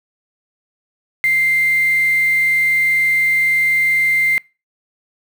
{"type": "tone with quantisation", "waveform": "sine", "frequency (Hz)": 2093, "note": "C7", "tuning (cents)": 0, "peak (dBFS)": -12, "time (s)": [1.24, 4.38], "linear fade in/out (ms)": 0, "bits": 5, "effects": ["noise-tail reverb RT60 0.3 s tail -25 dB re dry"]}